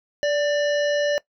harmonic tone with a mistuned harmonic, 583 Hz, D5, 13 cents flat, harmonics 1 / 3 / 5 / 7 / 9 / 10, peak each -19 / -28 / -34 / -38 / -40 / -40 dBFS, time 0.23-1.18 s, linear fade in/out 0 ms, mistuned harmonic 3, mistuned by +34 cents, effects noise-tail reverb RT60 0.1 s tail -20 dB re dry

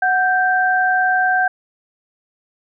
sine tone pair together, 739 / 1568 Hz, F#5 / G6, -2 / 0 cents, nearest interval octave + minor second, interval 1302 cents, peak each -16 dBFS, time 0.02-1.48 s, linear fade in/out 5 ms, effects none

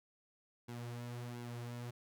sawtooth tone with flanger, 120.3 Hz, B2, 45 cents flat, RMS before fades -45 dBFS, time 0.68-1.91 s, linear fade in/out 10 ms, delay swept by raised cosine 1.6 to 5.8 ms, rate 1.4 Hz, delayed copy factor -0.6, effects none

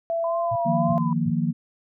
sine tone with pitch glide, 668 to 682.8 Hz, E5 to F5, +23 to -39 cents, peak -22 dBFS, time 0.1-0.98 s, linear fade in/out 0 ms, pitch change +38 cents, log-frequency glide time 0.3-0.48 s
sine tone with vibrato, 1000 Hz, B5, 21 cents sharp, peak -29 dBFS, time 0.24-1.13 s, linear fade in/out 2 ms, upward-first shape triangle, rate 1.8 Hz, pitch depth 91 cents each way
sine tone bursts, 116.54 Hz, A#2, in tune, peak -28 dBFS, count 3, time 0.51-1.306 s, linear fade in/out 10 ms, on 52 ms, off 320 ms
sine chord, Eb suspended second, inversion none, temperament equal, 155.56 / 174.61 / 233.1 Hz, Eb3 / F3 / Bb3, 0 / 0 / 0 cents, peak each -25 dBFS, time 0.65-1.53 s, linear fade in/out 20 ms
effects none

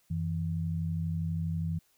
sine tone pair together, 91 / 163.32 Hz, F#2 / E3, -28 / -16 cents, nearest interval minor seventh, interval 1012 cents, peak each -33 / -31 dBFS, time 0.1-1.79 s, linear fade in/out 10 ms, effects white hiss -69 dBFS RMS until 1.97 s

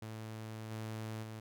sawtooth tone with level steps, 110 Hz, A2, in tune, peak -39 / -36 / -40 dBFS, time 0.02-1.4 s, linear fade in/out 5 ms, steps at 0.7 / 1.22 s, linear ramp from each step 20 ms, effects none

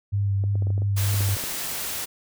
sine tone with vibrato, 99.6 Hz, G2, 28 cents sharp, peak -20 dBFS, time 0.12-1.36 s, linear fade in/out 20 ms, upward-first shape sine, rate 3.1 Hz, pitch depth 20 cents each way
clicks, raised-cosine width 2 ms, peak -23 dBFS, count 12, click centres 0.439 / 0.555 / 0.623 / 0.67 / 0.704 / 0.779 / 0.82 / 1.143 / 1.207 / 1.29 / 1.368 / 1.439 s
white noise, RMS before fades -30 dBFS, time 0.96-2.06 s, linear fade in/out 20 ms
effects none

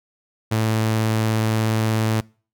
sawtooth tone, 110.4 Hz, A2, 6 cents sharp, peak -14 dBFS, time 0.51-2.21 s, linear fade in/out 10 ms, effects noise-tail reverb RT60 0.4 s tail -25 dB re dry

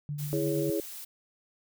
sine tone with tremolo, 146.7 Hz, D3, 2 cents flat, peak -30 dBFS, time 0.09-0.7 s, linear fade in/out 0 ms, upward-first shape triangle, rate 8.6 Hz, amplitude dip 45%
blue noise, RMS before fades -42 dBFS, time 0.18-1.05 s, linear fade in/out 10 ms
sine chord, C# minor, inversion first, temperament equal, 329.6 / 415.3 / 554.4 Hz, E4 / G#4 / C#5, 0 / 0 / 0 cents, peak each -30 / -31 / -34 dBFS, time 0.33-0.8 s, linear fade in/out 0 ms
effects none

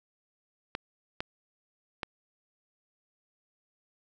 clicks, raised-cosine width 0.3 ms, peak -16 dBFS, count 3, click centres 0.751 / 1.205 / 2.032 s, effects none

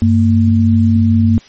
sine tone pair together, 96 / 228.3 Hz, G2 / A#3, -36 / -36 cents, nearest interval octave + minor third, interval 1500 cents, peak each -10 dBFS, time 0.02-1.38 s, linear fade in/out 0 ms, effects white hiss -43 dBFS RMS until 1.48 s + MP3 32 kbps

